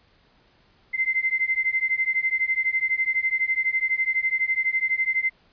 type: beating tone pair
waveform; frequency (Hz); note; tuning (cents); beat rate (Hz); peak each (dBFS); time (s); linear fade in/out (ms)
sine; 2069 / 2081; C7 / C7; -20 / -10; 12; -24; 0.93-5.3; 20
effects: pink hiss -60 dBFS RMS until 5.52 s + resampled to 11025 Hz